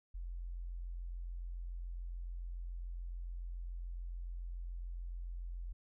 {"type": "tone", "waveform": "sine", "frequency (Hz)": 43.51, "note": "F1", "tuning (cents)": -6, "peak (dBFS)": -40, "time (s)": [0.14, 5.73], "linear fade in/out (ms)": 10, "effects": []}